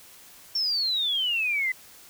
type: exponential sweep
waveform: sine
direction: down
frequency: 5490 to 2000 Hz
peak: -23 dBFS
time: 0.55-1.72 s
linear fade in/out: 5 ms
effects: white hiss -50 dBFS RMS until 2.09 s

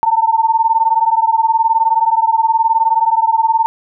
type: beating tone pair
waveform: sine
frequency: 891 / 910 Hz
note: A5 / A#5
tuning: +22 / -42 cents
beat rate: 19 Hz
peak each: -13 dBFS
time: 0.03-3.66 s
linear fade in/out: 0 ms
effects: none

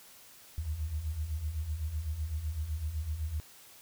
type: beating tone pair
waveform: sine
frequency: 71.8 / 79.7 Hz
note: D2 / D#2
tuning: -39 / +42 cents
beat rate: 7.9 Hz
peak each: -39 / -33 dBFS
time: 0.58-3.4 s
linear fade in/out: 0 ms
effects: white hiss -55 dBFS RMS until 3.81 s

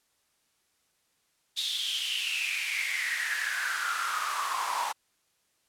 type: noise with high-pass filter sweep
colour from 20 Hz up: pink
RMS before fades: -31 dBFS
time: 1.56-4.93 s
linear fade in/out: 20 ms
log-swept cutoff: 3700 to 900 Hz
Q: 8.1
effects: white hiss -72 dBFS RMS until 5.68 s + low-pass 11000 Hz 12 dB/octave

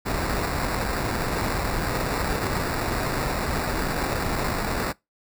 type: noise with sample-and-hold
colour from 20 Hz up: pink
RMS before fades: -26 dBFS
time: 0.05-4.93 s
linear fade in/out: 20 ms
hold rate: 3150 Hz
effects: noise-tail reverb RT60 0.2 s tail -23 dB re dry

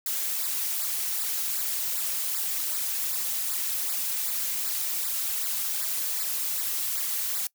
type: noise with flanger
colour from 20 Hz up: blue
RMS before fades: -29 dBFS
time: 0.06-7.47 s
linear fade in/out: 2 ms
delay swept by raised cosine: 0.32 to 4.12 ms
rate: 2.6 Hz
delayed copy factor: -1
effects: noise-tail reverb RT60 0.1 s tail -23 dB re dry

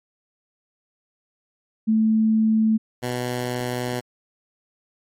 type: tone pair in turn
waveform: sine / 10% pulse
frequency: 219.7 / 123.78 Hz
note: A3 / B2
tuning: -2 / +4 cents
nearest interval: minor seventh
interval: 994 cents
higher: first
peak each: -15 / -16 dBFS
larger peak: first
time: 1.87-2.78 / 3.02-4.01 s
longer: second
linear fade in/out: 20 ms
effects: MP3 64 kbps

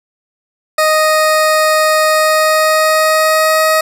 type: tone with pitch glide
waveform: 20% pulse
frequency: 622.3 to 630.6 Hz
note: D#5 to D#5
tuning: 0 to +23 cents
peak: -4 dBFS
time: 0.78-3.81 s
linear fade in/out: 5 ms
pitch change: +23 cents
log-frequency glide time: 2.06-3.67 s
effects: none

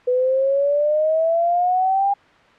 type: exponential sweep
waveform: sine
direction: up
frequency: 493.9 to 807 Hz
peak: -15 dBFS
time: 0.07-2.14 s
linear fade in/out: 10 ms
effects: white hiss -50 dBFS RMS until 2.58 s + low-pass 2000 Hz 12 dB/octave

